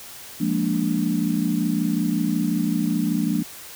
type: chord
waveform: sine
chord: Bb dominant seventh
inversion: second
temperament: equal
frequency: 174.61 / 207.7 / 233.1 / 293.7 Hz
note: F3 / Ab3 / Bb3 / D4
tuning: 0 / 0 / 0 / 0 cents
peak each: -25 dBFS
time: 0.4-3.43 s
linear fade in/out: 10 ms
effects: white hiss -40 dBFS RMS until 3.75 s